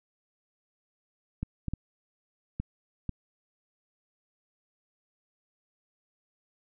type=clicks; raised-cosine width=5 ms; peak=-19 dBFS; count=5; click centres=1.43 / 1.683 / 1.736 / 2.6 / 3.093 s; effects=none